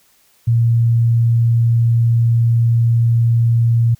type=tone; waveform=sine; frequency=116.54 Hz; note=A#2; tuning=in tune; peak=-10 dBFS; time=0.47-3.95 s; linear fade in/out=10 ms; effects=white hiss -55 dBFS RMS until 3.99 s